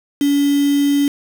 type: tone with quantisation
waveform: sine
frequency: 284.4 Hz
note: C#4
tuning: 45 cents sharp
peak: -12 dBFS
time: 0.21-1.08 s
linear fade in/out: 2 ms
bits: 4
effects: none